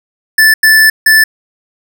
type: tone bursts at uneven times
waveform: square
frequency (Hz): 1754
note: A6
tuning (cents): -6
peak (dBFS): -4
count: 3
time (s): 0.38-0.54 / 0.63-0.9 / 1.06-1.24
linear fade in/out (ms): 5
effects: none